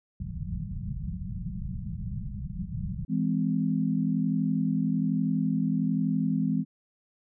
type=low-pass noise; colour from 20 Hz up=white; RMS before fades=-34 dBFS; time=0.2-3.05 s; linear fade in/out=2 ms; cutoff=200 Hz; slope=96 dB/octave
type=chord; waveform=sine; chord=E augmented; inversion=none; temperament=just; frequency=164.81 / 206 / 257.5 Hz; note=E3 / G#3 / B#3; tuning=0 / -14 / -28 cents; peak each=-28 dBFS; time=3.08-6.65 s; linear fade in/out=50 ms
effects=none